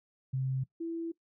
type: tone pair in turn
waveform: sine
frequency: 131.8 / 332.1 Hz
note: C3 / E4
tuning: +13 / +13 cents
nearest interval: octave + major third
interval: 1600 cents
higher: second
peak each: -29 / -33 dBFS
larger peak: first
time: 0.33-0.64 / 0.8-1.12 s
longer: second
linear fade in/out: 10 ms
effects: noise-tail reverb RT60 0.1 s tail -19 dB re dry